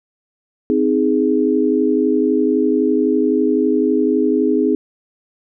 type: chord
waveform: sine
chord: Ab major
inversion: first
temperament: just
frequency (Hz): 259.6 / 311.5 / 415.3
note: C4 / Eb4 / Ab4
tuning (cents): -13 / +2 / 0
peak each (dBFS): -17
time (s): 0.7-4.75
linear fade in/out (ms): 0
effects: none